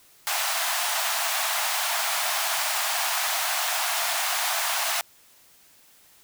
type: high-pass noise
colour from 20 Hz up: pink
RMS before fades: -26 dBFS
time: 0.27-5.01 s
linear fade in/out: 0 ms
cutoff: 640 Hz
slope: 96 dB/octave
effects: white hiss -56 dBFS RMS until 6.23 s